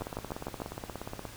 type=two click trains; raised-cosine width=1 ms; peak=-23 / -20 dBFS; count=22 / 5; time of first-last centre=0.01-1.253 / 0.02-0.619 s; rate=16.9 / 6.68 Hz; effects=added 108 Hz sine -54 dBFS peak until 1.36 s + pink hiss -48 dBFS RMS until 1.36 s